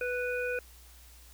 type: harmonic tone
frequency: 493.9 Hz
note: B4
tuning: in tune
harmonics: 1 / 3 / 5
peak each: -32 / -35 / -38 dBFS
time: 0.01-0.59 s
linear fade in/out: 2 ms
effects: added 60 Hz sine -53 dBFS peak until 1.33 s + white hiss -57 dBFS RMS until 1.33 s